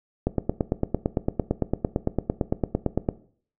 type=click train; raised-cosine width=2 ms; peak=-8 dBFS; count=26; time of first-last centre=0.27-3.088 s; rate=8.87 Hz; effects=noise-tail reverb RT60 0.5 s tail -17 dB re dry